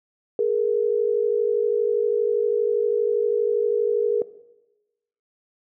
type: tone pair together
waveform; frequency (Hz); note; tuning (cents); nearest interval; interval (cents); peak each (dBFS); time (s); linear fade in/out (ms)
sine; 418.7 / 471.2; G#4 / A#4; +14 / +19; major second; 205; -21; 0.39-4.22; 2
effects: noise-tail reverb RT60 1.0 s tail -17 dB re dry